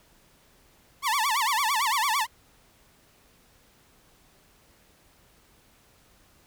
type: tone with vibrato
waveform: sawtooth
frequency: 999 Hz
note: B5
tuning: 20 cents sharp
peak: -19 dBFS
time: 1.02-2.27 s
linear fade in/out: 50 ms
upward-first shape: sine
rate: 8.9 Hz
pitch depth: 260 cents each way
effects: pink hiss -60 dBFS RMS until 6.46 s